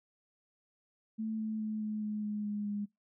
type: tone with pitch steps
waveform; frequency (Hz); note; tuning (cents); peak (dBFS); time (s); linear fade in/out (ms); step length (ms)
sine; 220 / 217.9 / 215.7 / 213.6 / 211.5 / 209.5 / 207.4 / 205.4; A3 / A3 / A3 / G#3 / G#3 / G#3 / G#3 / G#3; 0 / -17 / -34 / +49 / +32 / +15 / -2 / -19; -33; 1.18-2.86; 20; 210
effects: noise-tail reverb RT60 0.2 s tail -25 dB re dry